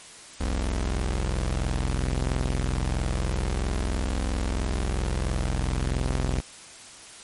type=tone pair together; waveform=sawtooth; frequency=43.02 / 64.4 Hz; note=F1 / C2; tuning=-25 / -27 cents; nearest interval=perfect fifth; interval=698 cents; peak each=-23 dBFS; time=0.4-6.41 s; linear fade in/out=10 ms; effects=white hiss -45 dBFS RMS until 7.23 s + MP3 48 kbps